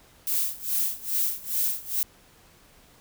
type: noise with tremolo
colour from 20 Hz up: violet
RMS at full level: -24 dBFS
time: 0.27-2.03 s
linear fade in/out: 0 ms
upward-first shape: sine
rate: 2.4 Hz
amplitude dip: 90%
effects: pink hiss -56 dBFS RMS until 3 s